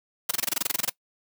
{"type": "noise bursts", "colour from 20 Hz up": "white", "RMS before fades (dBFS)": -24, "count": 14, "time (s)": [0.29, 0.896], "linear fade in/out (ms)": 5, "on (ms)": 21, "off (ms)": 24, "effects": ["noise-tail reverb RT60 0.1 s tail -21 dB re dry", "high-pass 150 Hz 12 dB/octave"]}